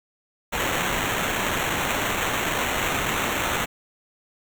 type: noise with sample-and-hold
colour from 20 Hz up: violet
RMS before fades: -25 dBFS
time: 0.52-3.66 s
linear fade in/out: 20 ms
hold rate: 4900 Hz
effects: none